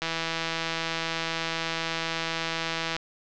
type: click train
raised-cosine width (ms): 0.2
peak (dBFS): -11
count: 484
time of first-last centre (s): 0.02-2.965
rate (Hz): 164
effects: low-pass 5000 Hz 12 dB/octave